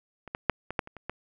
clicks, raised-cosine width 0.5 ms, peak -27 / -16 / -6 / -19 / -10 / -28 / -28 / -18 dBFS, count 8, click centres 0.277 / 0.349 / 0.497 / 0.706 / 0.792 / 0.874 / 0.967 / 1.096 s, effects none

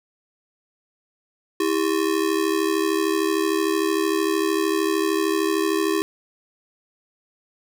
square ring-modulated tone, 361.1 Hz, F#4, 42 cents flat, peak -17 dBFS, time 1.6-6.02 s, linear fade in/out 0 ms, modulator 36.6 Hz, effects none

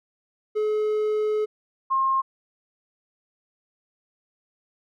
triangle / sine tone pair in turn, 426.8 / 1067.4 Hz, G#4 / C6, +47 / +34 cents, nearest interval octave + major third, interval 1587 cents, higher second, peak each -19 dBFS, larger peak neither, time 0.55-1.46 / 1.9-2.22 s, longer first, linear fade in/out 20 ms, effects none

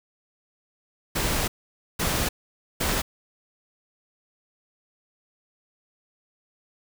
pink noise bursts at uneven times, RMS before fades -25 dBFS, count 3, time 1.15-1.48 / 1.99-2.29 / 2.8-3.02 s, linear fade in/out 10 ms, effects none

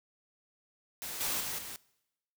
white noise with level steps, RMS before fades -40 / -33 / -37 / -43 dBFS, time 1.02-1.76 s, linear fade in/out 0 ms, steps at 1.2 / 1.4 / 1.58 s, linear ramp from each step 10 ms, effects noise-tail reverb RT60 0.9 s tail -22 dB re dry

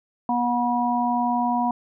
harmonic tone, 242.1 Hz, B3, 34 cents flat, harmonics 1 / 3 / 4, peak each -24 / -24 / -24 dBFS, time 0.29-1.71 s, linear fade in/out 2 ms, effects none

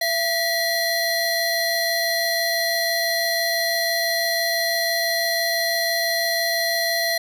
square tone cluster, 674 / 1936 / 4156 Hz, E5 / B6 / C8, +38 / -35 / -12 cents, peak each -25 dBFS, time 0.01-7.18 s, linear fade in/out 5 ms, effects none

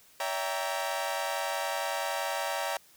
sawtooth chord, C# diminished seventh, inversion none, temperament equal with one note detuned, 568.6 / 659.3 / 784 / 932.3 Hz, C#5 / E5 / G5 / Bb5, +44 / 0 / 0 / 0 cents, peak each -32 dBFS, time 0.2-2.77 s, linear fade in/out 2 ms, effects white hiss -59 dBFS RMS until 2.96 s

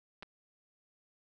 clicks, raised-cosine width 0.3 ms, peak -30 dBFS, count 2, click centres 0.225 / 0.23 s, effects none

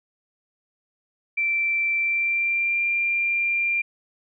sine tone with pitch glide, 2342 to 2383 Hz, D7 to D7, -5 to +25 cents, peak -20 dBFS, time 1.37-3.82 s, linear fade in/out 10 ms, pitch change +30 cents, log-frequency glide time 1.97-2.83 s, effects none

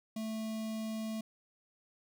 square tone with notch filter, 220 Hz, A3, in tune, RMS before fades -38 dBFS, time 0.16-1.21 s, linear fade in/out 5 ms, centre 1500 Hz, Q 1.1, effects none

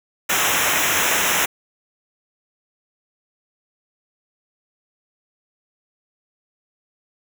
pink noise with comb filter, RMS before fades -19 dBFS, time 0.29-1.46 s, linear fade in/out 10 ms, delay 0.22 ms, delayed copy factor -1, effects none

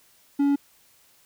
triangle tone, 282.6 Hz, C#4, 34 cents sharp, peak -16 dBFS, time 0.39-0.56 s, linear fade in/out 10 ms, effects white hiss -59 dBFS RMS until 1.25 s

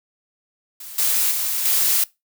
blue noise with level steps, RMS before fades -36 / -19 / -23 / -18 dBFS, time 0.8-2.04 s, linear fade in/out 5 ms, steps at 0.98 / 1.31 / 1.65 s, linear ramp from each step 5 ms, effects noise-tail reverb RT60 0.2 s tail -21 dB re dry

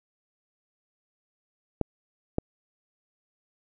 clicks, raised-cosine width 2 ms, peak -11 dBFS, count 2, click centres 1.813 / 2.384 s, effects none

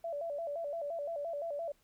sine tone with vibrato, 622.3 Hz, D#5, in tune, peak -35 dBFS, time 0.04-1.72 s, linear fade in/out 5 ms, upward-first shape square, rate 5.8 Hz, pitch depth 130 cents each way, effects pink hiss -71 dBFS RMS until 1.83 s

